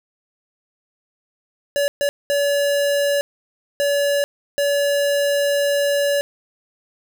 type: tone bursts at uneven times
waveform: square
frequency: 570 Hz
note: C#5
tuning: 48 cents sharp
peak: -17 dBFS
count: 5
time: 1.76-1.88 / 2.01-2.09 / 2.3-3.21 / 3.8-4.24 / 4.58-6.21 s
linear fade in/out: 0 ms
effects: none